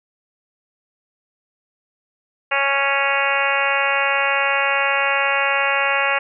harmonic tone, 277.2 Hz, C#4, in tune, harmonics 2 / 3 / 4 / 5 / 6 / 7 / 8 / 9 / 10, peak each -25 / -25 / -25 / -25 / -25 / -25 / -25 / -25 / -25 dBFS, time 2.51-6.19 s, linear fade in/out 10 ms, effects none

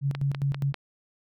sine tone with tremolo, 139.3 Hz, C#3, 9 cents sharp, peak -22 dBFS, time 0.01-0.74 s, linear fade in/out 50 ms, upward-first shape square, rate 4.9 Hz, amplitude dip 70%
click train, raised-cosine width 0.3 ms, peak -17 dBFS, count 4, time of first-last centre 0.15-0.743 s, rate 5.06 Hz
effects none

